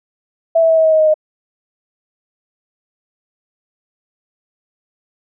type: tone with pitch steps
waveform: sine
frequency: 659.3 / 653.2 / 647.2 / 641.3 / 635.4 / 629.5 / 623.7 / 618 Hz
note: E5 / E5 / E5 / E5 / D#5 / D#5 / D#5 / D#5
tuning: 0 / -16 / -32 / -48 / +36 / +20 / +4 / -12 cents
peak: -8 dBFS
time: 0.55-1.142 s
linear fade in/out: 10 ms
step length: 74 ms
effects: none